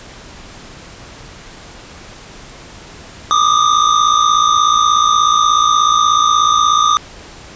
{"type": "tone pair together", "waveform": "square", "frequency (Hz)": [1179, 1235.6], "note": ["D6", "D#6"], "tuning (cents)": [6, -12], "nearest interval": "minor second", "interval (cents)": 82, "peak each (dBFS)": -13, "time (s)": [3.31, 6.97], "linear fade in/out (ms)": 0, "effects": ["pink hiss -36 dBFS RMS until 7.55 s", "resampled to 16000 Hz"]}